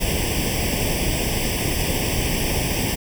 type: noise with comb filter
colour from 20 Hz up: pink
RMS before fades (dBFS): -22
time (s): 0-2.96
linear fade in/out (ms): 20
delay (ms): 0.37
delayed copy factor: +0.95
effects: none